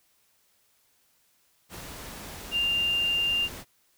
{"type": "tone in noise", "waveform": "sine", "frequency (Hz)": 2795, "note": "F7", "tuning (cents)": 1, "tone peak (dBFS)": -23, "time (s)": [2.51, 3.49], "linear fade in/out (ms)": 50, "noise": "pink", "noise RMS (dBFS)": -41, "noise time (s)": [1.69, 3.65], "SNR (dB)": 15, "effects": ["white hiss -67 dBFS RMS until 3.97 s"]}